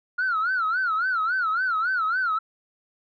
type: tone with vibrato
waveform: sine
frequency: 1396.9 Hz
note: F6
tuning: in tune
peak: -20 dBFS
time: 0.18-2.39 s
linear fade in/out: 10 ms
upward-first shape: sine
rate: 3.6 Hz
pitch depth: 170 cents each way
effects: tanh soft clip ceiling -18 dBFS